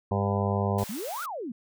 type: harmonic tone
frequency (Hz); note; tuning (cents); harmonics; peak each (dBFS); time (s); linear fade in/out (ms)
100.2; G2; +38; 1 / 2 / 4 / 5 / 6 / 7 / 8 / 9 / 10; -27 / -30 / -33 / -34 / -35 / -35 / -36 / -37 / -37; 0.11-0.84; 5
type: high-pass noise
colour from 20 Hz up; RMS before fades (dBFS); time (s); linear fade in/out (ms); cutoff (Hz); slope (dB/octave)
white; -41; 0.78-1.26; 5; 530; 24
type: exponential two-way sweep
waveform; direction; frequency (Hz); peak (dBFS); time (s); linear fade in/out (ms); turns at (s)
sine; up then down; 185 to 1480 to 210.9; -32; 0.89-1.52; 5; 1.23
effects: none